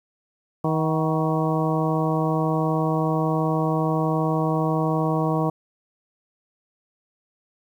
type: harmonic tone with a mistuned harmonic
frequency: 158.7 Hz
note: D#3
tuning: 35 cents sharp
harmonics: 1 / 2 / 3 / 4 / 5 / 6 / 7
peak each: -23 / -26 / -28 / -29 / -30 / -31 / -31 dBFS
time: 0.64-5.5 s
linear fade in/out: 5 ms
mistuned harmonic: 5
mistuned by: -61 cents
effects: 9-bit